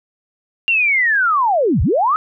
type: linear two-way sweep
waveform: sine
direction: down then up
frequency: 2800 to 53.8 to 1310 Hz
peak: -12 dBFS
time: 0.68-2.16 s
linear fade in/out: 0 ms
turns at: 1.82 s
effects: none